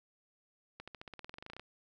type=accelerating click train; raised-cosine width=0.3 ms; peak=-30 dBFS; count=17; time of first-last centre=0.8-1.596 s; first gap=76 ms; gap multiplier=0.94; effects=none